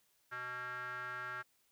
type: tone with band-pass filter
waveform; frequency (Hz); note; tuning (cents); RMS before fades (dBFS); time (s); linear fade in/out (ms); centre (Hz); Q
square; 124.7; B2; +17; -43; 0.31-1.43; 20; 1500; 9.3
effects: white hiss -74 dBFS RMS until 1.71 s